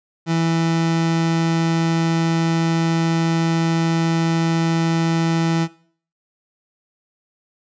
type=tone; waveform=30% pulse; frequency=164.9 Hz; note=E3; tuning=1 cent sharp; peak=-14 dBFS; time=0.26-5.68 s; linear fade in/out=50 ms; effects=noise-tail reverb RT60 0.5 s tail -19 dB re dry + resampled to 16000 Hz